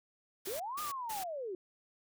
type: noise bursts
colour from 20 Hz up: white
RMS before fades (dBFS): -43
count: 3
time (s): 0.45-1.24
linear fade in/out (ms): 10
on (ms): 150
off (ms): 170
type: linear two-way sweep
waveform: sine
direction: up then down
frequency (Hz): 349.2 to 1244.5 to 349.2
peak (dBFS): -37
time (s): 0.47-1.55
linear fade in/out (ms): 2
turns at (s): 0.81
effects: none